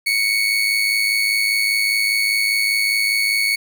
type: tone with amplitude modulation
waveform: 30% pulse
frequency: 2217 Hz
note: C#7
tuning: in tune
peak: -11 dBFS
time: 0.06-3.56 s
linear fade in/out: 10 ms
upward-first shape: sine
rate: 105 Hz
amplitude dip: 50%
effects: none